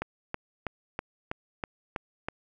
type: click train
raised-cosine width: 0.5 ms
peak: -16 dBFS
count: 8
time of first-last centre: 0.02-2.285 s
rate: 3.09 Hz
effects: none